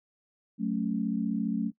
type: chord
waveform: sine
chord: F# minor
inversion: none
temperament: equal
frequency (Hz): 185 / 220 / 277.2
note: F#3 / A3 / C#4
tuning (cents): 0 / 0 / 0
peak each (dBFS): -32 / -29 / -33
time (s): 0.58-1.72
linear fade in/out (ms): 50
effects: noise-tail reverb RT60 0.1 s tail -23 dB re dry